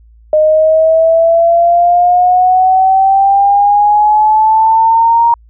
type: exponential sweep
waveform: sine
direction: up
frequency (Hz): 613 to 940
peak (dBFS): -5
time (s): 0.33-5.34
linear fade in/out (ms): 2
effects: added 56 Hz sine -39 dBFS peak until 5.49 s